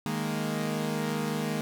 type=chord; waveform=sawtooth; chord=D# suspended fourth; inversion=none; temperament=equal; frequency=155.56 / 207.7 / 233.1 Hz; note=D#3 / G#3 / A#3; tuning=0 / 0 / 0 cents; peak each=-29 dBFS; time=0.06-1.61 s; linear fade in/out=0 ms; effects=none